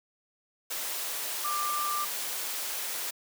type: tone in noise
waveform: sine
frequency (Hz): 1186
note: D6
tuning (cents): +17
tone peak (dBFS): -29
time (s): 1.44-2.05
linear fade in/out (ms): 10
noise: white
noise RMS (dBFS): -34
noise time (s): 0.7-3.11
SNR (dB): +2
effects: high-pass 400 Hz 12 dB/octave